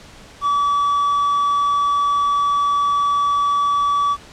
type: tone with quantisation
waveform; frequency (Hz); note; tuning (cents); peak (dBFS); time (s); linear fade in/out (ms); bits
triangle; 1147; D6; -41; -13; 0.41-4.17; 50; 7
effects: pink hiss -42 dBFS RMS until 4.32 s + low-pass 7000 Hz 12 dB/octave